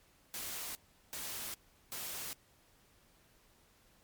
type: noise bursts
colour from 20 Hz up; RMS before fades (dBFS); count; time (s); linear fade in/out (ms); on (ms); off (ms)
white; -42; 3; 0.34-2.33; 0; 410; 380
effects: pink hiss -67 dBFS RMS until 4.03 s + MP3 96 kbps